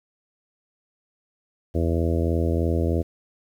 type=harmonic tone; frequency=83.1 Hz; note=E2; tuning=15 cents sharp; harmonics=1 / 2 / 3 / 4 / 5 / 6 / 7 / 8; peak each=-22 / -30 / -29 / -28 / -31 / -31 / -34 / -36 dBFS; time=1.74-3.03 s; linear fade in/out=20 ms; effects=9-bit